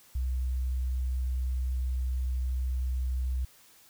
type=tone; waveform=sine; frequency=63.5 Hz; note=B1; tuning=49 cents sharp; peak=-27 dBFS; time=0.15-3.45 s; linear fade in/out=5 ms; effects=white hiss -58 dBFS RMS until 3.89 s